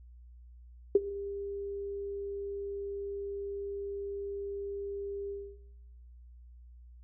sine tone with ADSR envelope, 399.9 Hz, G4, 35 cents sharp, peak -15 dBFS, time 0.95-5.59 s, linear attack 4 ms, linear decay 25 ms, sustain -20 dB, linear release 290 ms, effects noise-tail reverb RT60 0.9 s tail -18 dB re dry + added 60 Hz sine -50 dBFS peak until 7.03 s

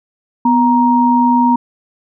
sine tone pair together, 247.2 / 937.9 Hz, B3 / A#5, +2 / +10 cents, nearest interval octave + major seventh, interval 2308 cents, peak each -11 dBFS, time 0.45-1.56 s, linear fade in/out 5 ms, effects none

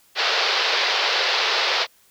white band-pass noise, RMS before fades -21 dBFS, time 0.15-1.87 s, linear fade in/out 50 ms, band 400 to 4900 Hz, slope 48 dB/octave, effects white hiss -57 dBFS RMS until 2.1 s

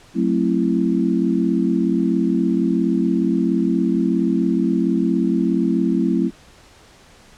sine chord, F# half-diminished seventh, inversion none, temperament just, 185 / 222 / 266.4 / 333 Hz, F#3 / A3 / C4 / E4, 0 / +16 / +31 / +18 cents, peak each -21 dBFS, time 0.14-6.31 s, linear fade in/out 50 ms, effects pink hiss -48 dBFS RMS until 7.37 s + low-pass 8000 Hz 12 dB/octave

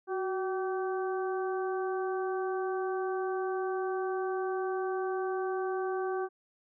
harmonic tone with a mistuned harmonic, 383.6 Hz, G4, 37 cents flat, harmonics 1 / 2 / 3 / 4, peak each -31 / -37 / -41 / -43 dBFS, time 0.07-6.29 s, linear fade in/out 50 ms, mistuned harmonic 1, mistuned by -50 cents, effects none

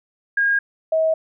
sine tone pair in turn, 1627 / 639.7 Hz, G#6 / D#5, -36 / +48 cents, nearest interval octave + major third, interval 1616 cents, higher first, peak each -15 dBFS, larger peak neither, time 0.37-0.59 / 0.92-1.14 s, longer neither, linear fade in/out 5 ms, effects none

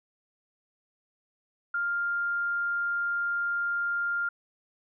sine tone, 1400 Hz, F6, 4 cents sharp, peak -26 dBFS, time 1.74-4.29 s, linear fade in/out 5 ms, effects none

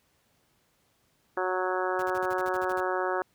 harmonic tone, 184.5 Hz, F#3, 5 cents flat, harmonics 2 / 3 / 4 / 5 / 6 / 7 / 8 / 9, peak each -31 / -33 / -34 / -35 / -36 / -36 / -37 / -38 dBFS, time 1.37-3.22 s, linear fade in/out 2 ms
pink noise bursts, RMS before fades -45 dBFS, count 11, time 1.99-2.803 s, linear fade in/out 2 ms, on 33 ms, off 45 ms
effects pink hiss -69 dBFS RMS until 3.34 s + high-pass 60 Hz 12 dB/octave

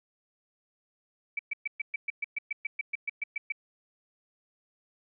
sine tone bursts, 2300 Hz, D7, 37 cents flat, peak -28 dBFS, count 16, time 1.37-3.522 s, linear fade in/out 5 ms, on 22 ms, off 120 ms, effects none

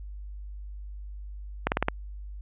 slowing click train, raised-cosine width 0.5 ms, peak -8 dBFS, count 5, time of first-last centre 1.67-1.884 s, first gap 49 ms, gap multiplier 1.06, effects added 50 Hz sine -37 dBFS peak until 2.41 s + resampled to 8000 Hz

